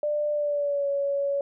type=tone with pitch glide; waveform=sine; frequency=594 to 561.6 Hz; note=D5 to C#5; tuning=+20 to +22 cents; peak=-23 dBFS; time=0.03-1.41 s; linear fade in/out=2 ms; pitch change=-98 cents; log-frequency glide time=0.32-0.88 s; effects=none